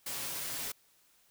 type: noise with comb filter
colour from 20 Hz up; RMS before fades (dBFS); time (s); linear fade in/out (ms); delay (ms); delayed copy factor
white; -38; 0.06-0.72; 5; 7.2; +0.5
effects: white hiss -67 dBFS RMS until 1.3 s